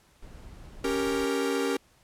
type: noise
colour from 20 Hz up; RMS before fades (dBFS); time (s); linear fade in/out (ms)
brown; -45; 0.22-1.25; 5
type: chord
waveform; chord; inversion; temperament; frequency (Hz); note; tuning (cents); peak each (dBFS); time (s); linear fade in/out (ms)
45% pulse; G diminished; second; equal; 277.2 / 392 / 466.2; Db4 / G4 / Bb4; 0 / 0 / 0; -30; 0.84-1.77; 5
effects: pink hiss -62 dBFS RMS until 2.03 s + low-pass 12000 Hz 12 dB/octave